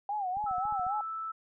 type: tone with vibrato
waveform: sine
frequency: 784 Hz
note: G5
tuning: in tune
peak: -30 dBFS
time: 0.09-1.01 s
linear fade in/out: 2 ms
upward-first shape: sine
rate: 3.7 Hz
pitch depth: 140 cents each way
type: click train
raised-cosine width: 5 ms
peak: -39 dBFS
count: 8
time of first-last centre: 0.37-0.866 s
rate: 14.1 Hz
type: tone with pitch glide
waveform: sine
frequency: 1308 to 1317.1 Hz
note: E6 to E6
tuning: -14 to -2 cents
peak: -34 dBFS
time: 0.46-1.32 s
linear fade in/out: 10 ms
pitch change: +12 cents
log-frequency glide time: 0.64-0.79 s
effects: none